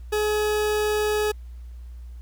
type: tone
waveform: 40% pulse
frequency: 423 Hz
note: G#4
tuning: 32 cents sharp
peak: -20 dBFS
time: 0.12-1.32 s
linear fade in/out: 10 ms
effects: added 60 Hz sine -36 dBFS peak until 2.21 s + pink hiss -63 dBFS RMS until 2.21 s